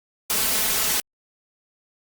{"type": "noise with comb filter", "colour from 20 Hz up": "white", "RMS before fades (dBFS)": -22, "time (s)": [0.3, 1], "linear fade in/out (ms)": 0, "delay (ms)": 4.6, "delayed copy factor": 0.6, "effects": ["Opus 48 kbps"]}